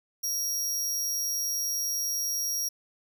sawtooth tone, 5650 Hz, F8, 19 cents sharp, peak -25 dBFS, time 0.23-2.69 s, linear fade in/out 10 ms, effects none

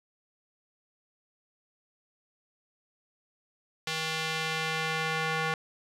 square tone with band-pass filter sweep, 159.2 Hz, D#3, 40 cents sharp, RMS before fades -31 dBFS, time 3.87-5.54 s, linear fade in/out 2 ms, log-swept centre 3500 to 1700 Hz, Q 0.96, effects none

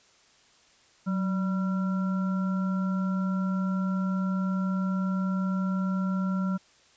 harmonic tone with a mistuned harmonic, 195.1 Hz, G3, 8 cents flat, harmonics 1 / 3 / 5 / 7, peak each -25 / -42 / -45 / -38 dBFS, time 1.06-6.58 s, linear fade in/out 20 ms, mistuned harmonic 1, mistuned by -71 cents, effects white hiss -60 dBFS RMS until 6.96 s + resampled to 16000 Hz

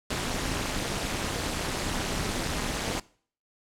pink noise with amplitude modulation, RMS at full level -26 dBFS, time 0.1-3 s, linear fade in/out 5 ms, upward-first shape sine, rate 221 Hz, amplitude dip 100%, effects noise-tail reverb RT60 0.5 s tail -22 dB re dry + low-pass 9000 Hz 12 dB/octave

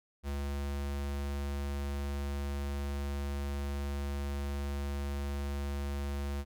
square tone, 70.6 Hz, C#2, 32 cents sharp, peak -34 dBFS, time 0.23-6.45 s, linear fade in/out 50 ms, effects none

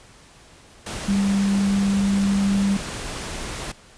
sine tone in noise, 198 Hz, G3, 18 cents sharp, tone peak -17 dBFS, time 1.08-2.77 s, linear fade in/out 5 ms, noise pink, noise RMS -31 dBFS, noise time 0.86-3.72 s, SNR +11 dB, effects pink hiss -49 dBFS RMS until 3.97 s + resampled to 22050 Hz

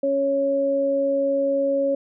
sine tone pair together, 277.2 / 553.4 Hz, C#4 / C#5, 0 / -3 cents, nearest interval octave, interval 1197 cents, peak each -26 / -19 dBFS, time 0.03-1.95 s, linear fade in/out 5 ms, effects none

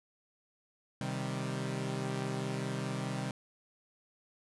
sawtooth chord, C minor, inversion none, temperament equal, 130.81 / 155.56 / 196 Hz, C3 / Eb3 / G3, 0 / 0 / 0 cents, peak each -33 / -36 / -35 dBFS, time 1.01-3.31 s, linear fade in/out 2 ms, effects resampled to 24000 Hz

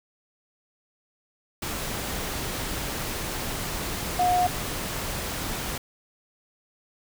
sine tone in noise, 720 Hz, F#5, 47 cents flat, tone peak -19 dBFS, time 4.19-4.47 s, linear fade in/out 5 ms, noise pink, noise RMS -31 dBFS, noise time 1.62-5.78 s, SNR +9 dB, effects none

